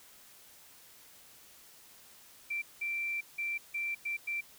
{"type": "tone bursts at uneven times", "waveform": "sine", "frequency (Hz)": 2349, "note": "D7", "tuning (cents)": 0, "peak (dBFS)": -32, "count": 6, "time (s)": [[2.5, 2.62], [2.81, 3.21], [3.38, 3.58], [3.74, 3.95], [4.05, 4.17], [4.27, 4.41]], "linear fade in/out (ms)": 10, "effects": ["white hiss -57 dBFS RMS until 4.58 s"]}